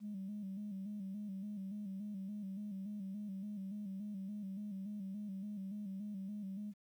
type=tone with vibrato; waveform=sine; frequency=200.2 Hz; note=G3; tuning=37 cents sharp; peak=-40 dBFS; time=0-6.74 s; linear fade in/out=50 ms; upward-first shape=square; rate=3.5 Hz; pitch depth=70 cents each way; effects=tanh soft clip ceiling -37 dBFS + 12-bit